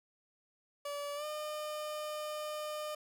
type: tone with pitch glide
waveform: 30% pulse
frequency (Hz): 576 to 606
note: D5 to D#5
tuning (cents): -34 to -46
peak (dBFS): -35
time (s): 0.85-2.95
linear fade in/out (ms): 5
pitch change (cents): +88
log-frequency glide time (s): 1.15-1.25
effects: none